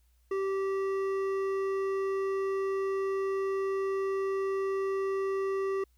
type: tone with hard clipping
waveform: sine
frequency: 388.3 Hz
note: G4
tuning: 16 cents flat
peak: -30 dBFS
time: 0.31-5.84 s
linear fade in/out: 5 ms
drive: 10 dB
effects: added 60 Hz sine -63 dBFS peak until 5.97 s + white hiss -75 dBFS RMS until 5.97 s